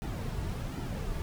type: noise with flanger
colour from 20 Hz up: brown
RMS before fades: -35 dBFS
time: 0.02-1.22 s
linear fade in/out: 0 ms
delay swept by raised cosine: 1.8 to 3.9 ms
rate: 1.3 Hz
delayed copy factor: -0.55
effects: none